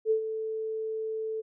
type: tone with ADSR envelope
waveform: sine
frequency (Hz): 440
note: A4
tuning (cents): 0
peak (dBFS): -20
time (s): 0.05-1.42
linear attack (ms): 57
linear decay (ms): 97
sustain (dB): -10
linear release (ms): 23
effects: none